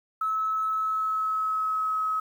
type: tone with pitch glide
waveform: sine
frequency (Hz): 1297 to 1279.9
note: E6 to D#6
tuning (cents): -28 to +49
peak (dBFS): -24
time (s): 0.21-2.2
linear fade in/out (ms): 5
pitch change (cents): -23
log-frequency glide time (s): 0.72-2.02
effects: 9-bit